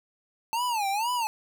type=tone with vibrato; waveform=square; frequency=880 Hz; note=A5; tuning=in tune; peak=-26 dBFS; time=0.53-1.27 s; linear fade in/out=0 ms; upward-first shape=sine; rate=2.1 Hz; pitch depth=210 cents each way; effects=none